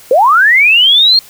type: linear sweep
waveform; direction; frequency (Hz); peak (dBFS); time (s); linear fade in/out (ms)
sine; up; 466.2 to 4298; -4; 0.11-1.19; 2
effects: white hiss -38 dBFS RMS until 1.29 s